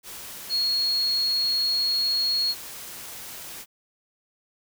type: tone in noise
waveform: sine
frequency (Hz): 4313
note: C#8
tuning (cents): -48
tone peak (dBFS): -21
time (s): 0.49-2.55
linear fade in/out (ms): 50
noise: white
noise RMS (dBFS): -39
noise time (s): 0.03-3.66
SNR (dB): +15
effects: none